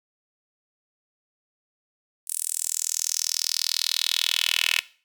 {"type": "tone with high-pass filter sweep", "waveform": "10% pulse", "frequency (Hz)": 40.11, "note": "E1", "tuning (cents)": -47, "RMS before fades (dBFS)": -26, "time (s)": [2.27, 4.8], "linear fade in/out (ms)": 10, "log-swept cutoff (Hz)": [9400, 2600], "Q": 3.5, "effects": ["noise-tail reverb RT60 0.4 s tail -18 dB re dry"]}